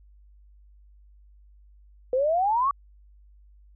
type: exponential sweep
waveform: sine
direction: up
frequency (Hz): 493.9 to 1156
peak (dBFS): -20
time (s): 2.13-2.71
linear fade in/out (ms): 2
effects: added 50 Hz sine -51 dBFS peak until 3.75 s